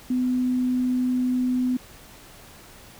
sine tone, 251.8 Hz, B3, 34 cents sharp, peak -20 dBFS, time 0.1-1.77 s, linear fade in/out 5 ms, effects pink hiss -47 dBFS RMS until 2.99 s

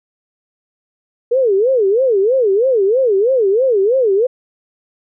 sine tone with vibrato, 453 Hz, A#4, 50 cents flat, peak -10 dBFS, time 1.31-4.27 s, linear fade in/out 10 ms, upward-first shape sine, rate 3.1 Hz, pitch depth 290 cents each way, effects none

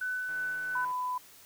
sine tone with tremolo, 1500 Hz, F#6, 23 cents sharp, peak -30 dBFS, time 0.01-0.85 s, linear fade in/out 5 ms, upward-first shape sine, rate 2.9 Hz, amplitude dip 25%
click train, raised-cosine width 0.5 ms, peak -39 dBFS, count 99, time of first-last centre 0.29-0.914 s, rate 157 Hz
sine tone, 1000 Hz, B5, 21 cents sharp, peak -30 dBFS, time 0.75-1.18 s, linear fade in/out 5 ms
effects white hiss -55 dBFS RMS until 1.45 s

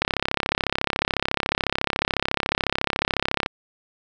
click train, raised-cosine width 0.3 ms, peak -4 dBFS, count 118, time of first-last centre 0.02-3.461 s, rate 34 Hz, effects none

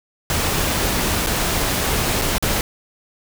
pink noise with dropouts, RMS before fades -20 dBFS, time 0.3-2.61 s, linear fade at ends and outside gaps 1 ms, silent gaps 1.263-1.27 / 2.215-2.219 / 2.382-2.425 s, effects none

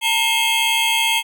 square tone cluster, 910 / 2139 / 2597 / 3157 / 3295 Hz, A#5 / C7 / E7 / G7 / G#7, -42 / +38 / -26 / +12 / -14 cents, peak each -23 dBFS, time 0.01-1.23 s, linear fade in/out 50 ms, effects none

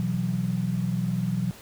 sine chord, B suspended fourth, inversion none, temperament equal, 123.47 / 164.81 / 185 Hz, B2 / E3 / F#3, 0 / 0 / 0 cents, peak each -29 / -29 / -27 dBFS, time 0-1.51 s, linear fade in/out 0 ms, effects pink hiss -47 dBFS RMS until 1.61 s

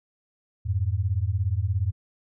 sine beating tone pair, 87.31 / 104.31 Hz, F2 / G#2, 0 / +8 cents, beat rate 17 Hz, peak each -25 dBFS, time 0.65-1.92 s, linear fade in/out 20 ms, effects none

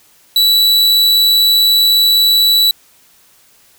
45% pulse tone, 3943 Hz, B7, 4 cents flat, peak -8 dBFS, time 0.36-2.71 s, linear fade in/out 2 ms, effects white hiss -49 dBFS RMS until 3.78 s

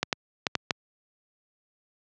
clicks, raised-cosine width 0.2 ms, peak -6 dBFS, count 5, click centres 0.03 / 0.128 / 0.468 / 0.553 / 0.708 s, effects high-pass 100 Hz 12 dB/octave + low-pass 6000 Hz 12 dB/octave

